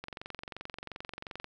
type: click train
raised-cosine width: 0.3 ms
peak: -24 dBFS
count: 33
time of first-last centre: 0.04-1.444 s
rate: 22.8 Hz
effects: none